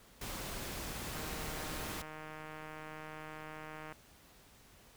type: noise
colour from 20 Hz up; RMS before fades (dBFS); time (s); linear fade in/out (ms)
pink; -42; 0.21-2.02; 5
type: click train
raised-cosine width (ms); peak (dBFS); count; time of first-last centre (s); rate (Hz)
0.5; -32; 431; 1.15-3.924; 155
effects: pink hiss -61 dBFS RMS until 4.96 s